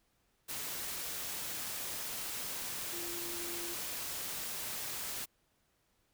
sine tone in noise, 344.7 Hz, F4, 23 cents flat, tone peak -45 dBFS, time 2.92-3.75 s, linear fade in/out 20 ms, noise white, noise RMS -40 dBFS, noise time 0.48-5.26 s, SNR -8 dB, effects pink hiss -75 dBFS RMS until 6.13 s

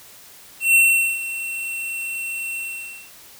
square tone with ADSR envelope, 2712 Hz, E7, 49 cents sharp, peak -11 dBFS, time 0.6-3.11 s, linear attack 150 ms, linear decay 430 ms, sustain -15 dB, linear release 540 ms, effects white hiss -45 dBFS RMS until 3.39 s

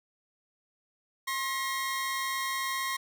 sawtooth tone pair together, 1069 / 1904.7 Hz, C6 / A#6, +37 / +37 cents, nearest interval minor seventh, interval 1000 cents, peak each -28 / -31 dBFS, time 1.27-2.97 s, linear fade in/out 10 ms, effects none

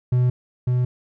triangle tone pair in turn, 124.6 / 124.6 Hz, B2 / B2, +16 / +16 cents, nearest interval unison, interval 0 cents, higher neither, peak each -13 / -15 dBFS, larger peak first, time 0.12-0.3 / 0.67-0.85 s, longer neither, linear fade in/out 5 ms, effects none

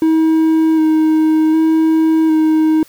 triangle tone with vibrato, 316.8 Hz, D#4, 31 cents sharp, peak -7 dBFS, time 0.02-2.83 s, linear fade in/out 2 ms, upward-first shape square, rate 0.66 Hz, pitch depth 15 cents each way, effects white hiss -46 dBFS RMS until 2.88 s

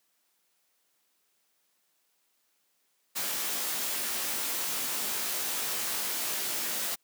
white noise with comb filter, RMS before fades -32 dBFS, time 3.15-6.96 s, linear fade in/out 20 ms, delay 18 ms, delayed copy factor +0.9, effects white hiss -73 dBFS RMS until 7.03 s + high-pass 200 Hz 12 dB/octave

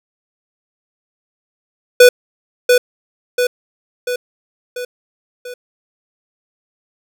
square tone with echo, 493.9 Hz, B4, in tune, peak -3 dBFS, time 2-2.09 s, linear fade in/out 5 ms, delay 690 ms, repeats 5, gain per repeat -5 dB, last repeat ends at 5.54 s, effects none

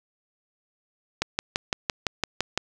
click train, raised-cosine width 0.2 ms, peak -6 dBFS, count 9, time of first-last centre 1.22-2.576 s, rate 5.9 Hz, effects none

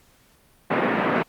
pink band-pass noise, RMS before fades -22 dBFS, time 0.7-1.23 s, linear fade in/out 10 ms, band 180 to 2200 Hz, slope 24 dB/octave, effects pink hiss -58 dBFS RMS until 1.28 s + Opus 48 kbps

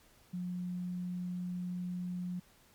sine tone, 179.1 Hz, F3, 44 cents sharp, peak -35 dBFS, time 0.33-2.4 s, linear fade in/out 10 ms, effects pink hiss -64 dBFS RMS until 2.74 s + MP3 96 kbps

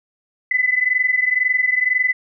sine tone pair together, 2001 / 2023 Hz, B6 / B6, +22 / +41 cents, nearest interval unison, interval 19 cents, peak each -17 / -19 dBFS, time 0.51-2.13 s, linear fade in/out 5 ms, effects none

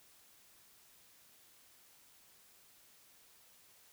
silence, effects white hiss -64 dBFS RMS until 3.92 s

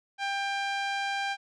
5% pulse tone with low-pass filter, 794 Hz, G5, 22 cents sharp, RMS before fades -31 dBFS, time 0.18-1.37 s, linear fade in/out 50 ms, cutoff 2200 Hz, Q 0.56, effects none

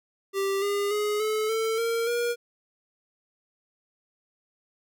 square tone with pitch steps, 392 / 404.9 / 418.2 / 431.9 / 446.1 / 460.8 / 476 Hz, G4 / G#4 / G#4 / A4 / A4 / A#4 / A#4, 0 / -44 / +12 / -32 / +24 / -20 / +36 cents, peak -25 dBFS, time 0.33-2.36 s, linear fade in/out 50 ms, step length 290 ms, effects none

